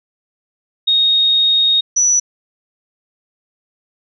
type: tone pair in turn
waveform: sine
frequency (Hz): 3729 / 5919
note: A#7 / F#8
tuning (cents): 0 / 0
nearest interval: minor sixth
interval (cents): 800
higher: second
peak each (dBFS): -10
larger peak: neither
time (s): 0.87-1.81 / 1.96-2.2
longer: first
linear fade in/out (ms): 10
effects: none